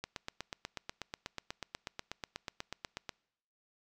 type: click train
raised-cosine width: 0.2 ms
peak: -21 dBFS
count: 26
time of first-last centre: 0.04-3.093 s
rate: 8.19 Hz
effects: noise-tail reverb RT60 0.8 s tail -26 dB re dry